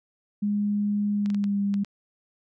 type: tone with pitch glide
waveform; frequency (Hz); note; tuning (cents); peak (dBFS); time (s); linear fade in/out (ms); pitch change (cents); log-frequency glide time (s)
sine; 205.8 to 200.6; G#3 to G3; -16 to +40; -22; 0.42-1.84; 10; -44; 1.12-1.6
type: clicks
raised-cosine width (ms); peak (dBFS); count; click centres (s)
0.2; -24; 6; 1.26 / 1.302 / 1.346 / 1.441 / 1.741 / 1.847
effects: none